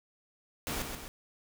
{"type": "noise with echo", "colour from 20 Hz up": "pink", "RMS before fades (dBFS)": -35, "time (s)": [0.67, 0.82], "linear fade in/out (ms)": 0, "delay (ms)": 130, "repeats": 2, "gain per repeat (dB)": -5, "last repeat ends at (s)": 1.08, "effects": []}